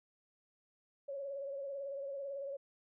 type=tone with vibrato; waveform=sine; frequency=554.4 Hz; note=C#5; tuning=in tune; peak=-39 dBFS; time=1.08-2.57 s; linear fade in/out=10 ms; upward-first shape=triangle; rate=18 Hz; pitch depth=56 cents each way; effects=none